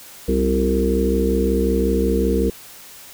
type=harmonic tone with a mistuned harmonic; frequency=65.41 Hz; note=C2; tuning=in tune; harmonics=1 / 3 / 4 / 5 / 6 / 7; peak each=-21 / -22 / -25 / -24 / -26 / -21 dBFS; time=0.28-2.5 s; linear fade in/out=5 ms; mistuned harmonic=5; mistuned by=+63 cents; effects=white hiss -41 dBFS RMS until 3.13 s